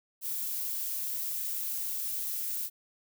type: noise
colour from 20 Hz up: violet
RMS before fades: -34 dBFS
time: 0.21-2.7 s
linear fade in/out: 50 ms
effects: none